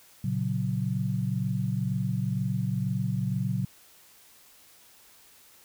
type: chord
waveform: sine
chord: F# major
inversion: first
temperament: equal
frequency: 116.54 / 138.59 / 185 Hz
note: A#2 / C#3 / F#3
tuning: 0 / 0 / 0 cents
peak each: -30 dBFS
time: 0.24-3.65 s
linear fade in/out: 5 ms
effects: white hiss -56 dBFS RMS until 5.64 s